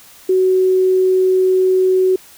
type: tone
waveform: sine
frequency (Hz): 373.4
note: F#4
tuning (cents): +16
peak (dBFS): -10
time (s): 0.29-2.16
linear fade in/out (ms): 5
effects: white hiss -43 dBFS RMS until 2.37 s